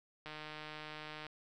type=click train; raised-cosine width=0.3 ms; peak=-30 dBFS; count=155; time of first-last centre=0.26-1.267 s; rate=153 Hz; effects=none